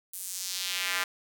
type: tone with high-pass filter sweep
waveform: square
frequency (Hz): 92.5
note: F#2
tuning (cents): 0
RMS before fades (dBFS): -33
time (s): 0.13-1.04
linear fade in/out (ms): 5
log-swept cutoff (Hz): 11000 to 1500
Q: 1.4
effects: none